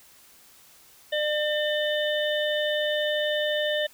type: harmonic tone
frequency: 601 Hz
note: D5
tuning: 40 cents sharp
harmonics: 1 / 3 / 5 / 6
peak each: -25 / -30 / -32 / -33 dBFS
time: 1.12-3.87 s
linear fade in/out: 10 ms
effects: white hiss -54 dBFS RMS until 3.93 s